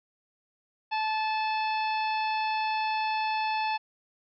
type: harmonic tone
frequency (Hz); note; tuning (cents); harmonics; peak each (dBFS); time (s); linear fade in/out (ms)
870; A5; -20; 1 / 2 / 3 / 4 / 5 / 6; -27 / -39 / -34 / -43 / -41 / -48; 0.91-3.78; 20
effects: none